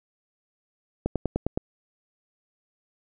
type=slowing click train; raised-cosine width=2 ms; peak=-11 dBFS; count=6; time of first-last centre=1.06-1.575 s; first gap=97 ms; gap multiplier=1.03; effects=none